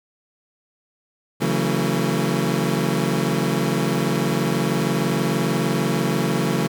25% pulse chord, F# minor seventh, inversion second, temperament equal with one note detuned, 138.59 / 164.81 / 185 / 225.3 Hz, C#3 / E3 / F#3 / A3, 0 / 0 / 0 / +41 cents, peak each -21 dBFS, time 1.4-6.68 s, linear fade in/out 20 ms, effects none

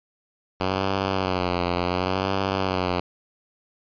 5% pulse tone with vibrato, 92.4 Hz, F#2, 2 cents flat, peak -11 dBFS, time 0.6-3 s, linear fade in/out 5 ms, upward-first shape sine, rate 0.69 Hz, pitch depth 84 cents each way, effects resampled to 11025 Hz

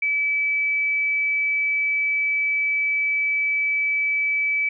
sine tone, 2300 Hz, D7, 37 cents flat, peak -19 dBFS, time 0.02-4.69 s, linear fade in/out 5 ms, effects none

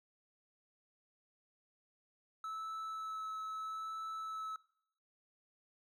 triangle tone with vibrato, 1304 Hz, E6, 19 cents flat, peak -38 dBFS, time 2.44-4.56 s, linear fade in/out 2 ms, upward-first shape sine, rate 0.78 Hz, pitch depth 10 cents each way, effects noise-tail reverb RT60 0.7 s tail -21 dB re dry

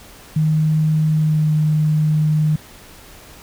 sine tone with pitch glide, 155.56 to 153.6 Hz, D#3 to D#3, 0 to -22 cents, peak -13 dBFS, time 0.36-2.56 s, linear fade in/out 5 ms, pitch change -22 cents, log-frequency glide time 1.12-1.49 s, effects pink hiss -42 dBFS RMS until 3.42 s

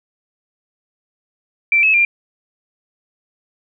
sine tone with pitch steps, 2343 / 2586 / 2387 Hz, D7 / E7 / D7, -5 / -34 / +28 cents, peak -10 dBFS, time 1.72-2.05 s, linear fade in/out 2 ms, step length 110 ms, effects none

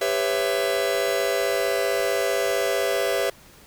45% pulse chord, C# half-diminished seventh, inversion second, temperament just, 399.1 / 498.9 / 554.4 / 665.2 Hz, G4 / B4 / C#5 / E5, +31 / +17 / 0 / +16 cents, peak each -27 dBFS, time 0.01-3.3 s, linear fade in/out 5 ms, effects pink hiss -50 dBFS RMS until 3.66 s

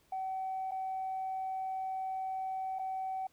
sine tone with dropouts, 760 Hz, F#5, 46 cents sharp, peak -33 dBFS, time 0.12-3.27 s, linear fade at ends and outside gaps 5 ms, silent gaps 0.711-0.717 / 2.788-2.793 s, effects tanh soft clip ceiling -30 dBFS + pink hiss -69 dBFS RMS until 3.32 s

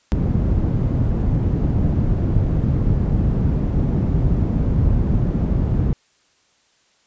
white low-pass noise, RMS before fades -18 dBFS, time 0.12-5.93 s, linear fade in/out 0 ms, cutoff 140 Hz, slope 12 dB/octave, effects white hiss -60 dBFS RMS until 7.06 s + resampled to 16000 Hz

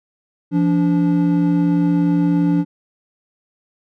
triangle tone pair together, 171.96 / 289.2 Hz, F3 / D4, -27 / -27 cents, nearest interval major sixth, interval 900 cents, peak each -14 dBFS, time 0.51-2.65 s, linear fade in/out 50 ms, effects none

